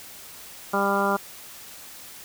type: harmonic tone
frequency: 198.9 Hz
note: G3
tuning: 25 cents sharp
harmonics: 1 / 2 / 3 / 4 / 5 / 6 / 7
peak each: -28 / -28 / -28 / -28 / -28 / -28 / -28 dBFS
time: 0.73-1.17 s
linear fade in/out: 10 ms
effects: white hiss -43 dBFS RMS until 2.24 s